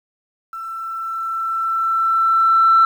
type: tone with level ramp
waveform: sine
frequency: 1337 Hz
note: E6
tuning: 24 cents sharp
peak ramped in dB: -27 to -7 dBFS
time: 0.53-2.85 s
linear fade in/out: 2 ms
effects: tanh soft clip ceiling -5 dBFS + 8-bit